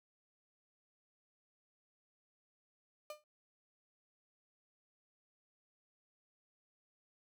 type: tone with exponential decay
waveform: 35% pulse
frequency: 602 Hz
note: D5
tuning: 43 cents sharp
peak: -39 dBFS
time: 3.1-3.24 s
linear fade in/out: 2 ms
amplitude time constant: 29 ms
effects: none